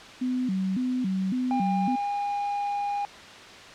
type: tone with vibrato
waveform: sine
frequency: 218.9 Hz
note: A3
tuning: 9 cents flat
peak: -24 dBFS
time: 0.21-1.96 s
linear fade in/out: 10 ms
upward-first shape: square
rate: 1.8 Hz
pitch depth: 250 cents each way
type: tone with pitch glide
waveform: triangle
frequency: 803 to 813.3 Hz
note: G5 to G#5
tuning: +41 to -36 cents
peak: -24 dBFS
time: 1.51-3.05 s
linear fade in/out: 0 ms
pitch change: +23 cents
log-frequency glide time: 1.65-2.1 s
effects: white hiss -44 dBFS RMS until 3.74 s + low-pass 4000 Hz 12 dB/octave